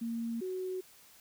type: tone pair in turn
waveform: sine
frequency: 230.9 / 371.4 Hz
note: A#3 / F#4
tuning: -16 / +7 cents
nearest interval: minor sixth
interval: 823 cents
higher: second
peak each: -33 / -34 dBFS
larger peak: first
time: 0.01-0.41 / 0.41-0.81 s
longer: neither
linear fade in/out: 10 ms
effects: white hiss -59 dBFS RMS until 1.2 s